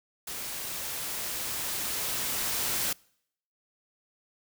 white noise with level ramp, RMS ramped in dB -37 to -29 dBFS, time 0.27-2.93 s, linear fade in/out 5 ms, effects noise-tail reverb RT60 0.7 s tail -26 dB re dry

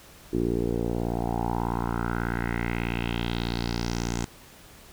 10% pulse tone with low-pass filter sweep, 58.3 Hz, A#1, 1 cent sharp, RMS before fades -28 dBFS, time 0.33-4.25 s, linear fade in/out 5 ms, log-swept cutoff 350 to 7300 Hz, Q 3.7, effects pink hiss -50 dBFS RMS until 4.92 s

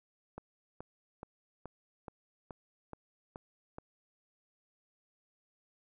click train, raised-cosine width 1 ms, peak -29 dBFS, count 9, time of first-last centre 0.38-3.784 s, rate 2.35 Hz, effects none

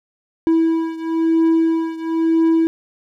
triangle beating tone pair, 326.4 / 327.4 Hz, E4 / E4, -17 / -12 cents, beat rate 1 Hz, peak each -14 / -17 dBFS, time 0.47-2.67 s, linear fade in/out 0 ms, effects none

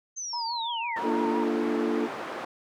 sine linear sweep, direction down, 6350 to 1661.2 Hz, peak -32 dBFS, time 0.16-1 s, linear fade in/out 20 ms
sine tone with vibrato, 932.3 Hz, A#5, in tune, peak -30 dBFS, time 0.33-1.44 s, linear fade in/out 5 ms, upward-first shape triangle, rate 6 Hz, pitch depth 65 cents each way
white band-pass noise, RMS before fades -36 dBFS, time 0.96-2.45 s, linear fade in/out 5 ms, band 280 to 1100 Hz, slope 12 dB/octave
sine chord, Bb major seventh, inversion none, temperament equal with one note detuned, 233.1 / 293.7 / 343.8 / 440 Hz, Bb3 / D4 / F4 / A4, 0 / 0 / -27 / 0 cents, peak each -30 dBFS, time 1.02-2.09 s, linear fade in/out 50 ms
effects none

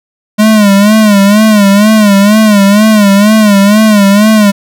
square tone with vibrato, 207.7 Hz, G#3, in tune, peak -3 dBFS, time 0.38-4.52 s, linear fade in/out 20 ms, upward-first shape sine, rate 2.1 Hz, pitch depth 94 cents each way, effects none

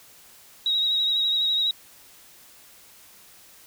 sine tone with vibrato, 3819 Hz, A#7, 41 cents sharp, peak -20 dBFS, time 0.66-1.71 s, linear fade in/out 2 ms, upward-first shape triangle, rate 12 Hz, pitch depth 40 cents each way, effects white hiss -51 dBFS RMS until 3.66 s

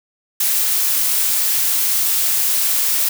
blue noise, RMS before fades -17 dBFS, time 0.4-3.09 s, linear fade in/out 5 ms, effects none

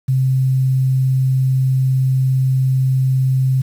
sine tone with quantisation, 131.2 Hz, C3, 5 cents sharp, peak -12 dBFS, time 0.08-3.62 s, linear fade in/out 10 ms, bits 7, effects none

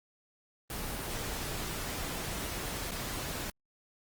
pink noise with dropouts, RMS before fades -37 dBFS, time 0.7-3.5 s, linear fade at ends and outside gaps 2 ms, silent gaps 2.91-2.917 s, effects Opus 24 kbps

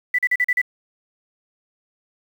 sine tone bursts, 1981 Hz, B6, 5 cents sharp, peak -15 dBFS, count 6, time 0.14-0.616 s, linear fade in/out 5 ms, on 46 ms, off 40 ms, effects 7-bit

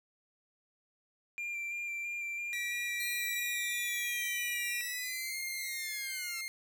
triangle tone with vibrato, 2376 Hz, D7, 20 cents sharp, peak -34 dBFS, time 1.38-4.81 s, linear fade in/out 0 ms, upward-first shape square, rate 3 Hz, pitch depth 15 cents each way
sawtooth tone with pitch glide, 1934 to 2121 Hz, B6 to C7, -37 to +23 cents, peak -34 dBFS, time 2.53-6.48 s, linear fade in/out 0 ms, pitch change +160 cents, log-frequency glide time 4.83-5.38 s
5% pulse linear sweep, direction down, 4186 to 1318.5 Hz, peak -32 dBFS, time 3-6.41 s, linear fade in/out 2 ms
effects none

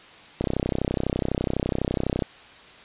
click train, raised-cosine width 2 ms, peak -10 dBFS, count 59, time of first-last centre 0.41-2.223 s, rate 32 Hz, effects white hiss -47 dBFS RMS until 2.84 s + resampled to 8000 Hz

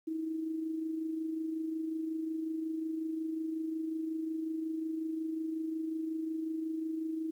sine tone with amplitude modulation, 320 Hz, D#4, 49 cents sharp, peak -31 dBFS, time 0.07-7.31 s, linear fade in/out 10 ms, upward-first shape sine, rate 25.5 Hz, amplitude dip 45%, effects 11-bit

